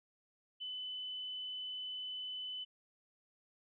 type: tone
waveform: sine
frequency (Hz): 3012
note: F#7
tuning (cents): +30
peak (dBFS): -40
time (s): 0.6-2.65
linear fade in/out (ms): 20
effects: none